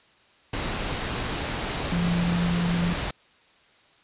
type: tone in noise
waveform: sine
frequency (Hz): 172.7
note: F3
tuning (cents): -19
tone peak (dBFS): -22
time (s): 1.92-2.93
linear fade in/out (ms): 5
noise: pink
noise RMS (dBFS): -29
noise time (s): 0.53-3.11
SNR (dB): +4
effects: white hiss -58 dBFS RMS until 4.03 s + resampled to 8000 Hz